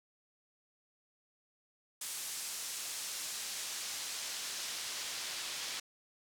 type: noise with band-pass filter sweep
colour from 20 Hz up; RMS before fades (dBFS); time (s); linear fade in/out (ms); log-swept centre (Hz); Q
pink; -41; 2.01-5.8; 5; 8300 to 4500; 0.81
effects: none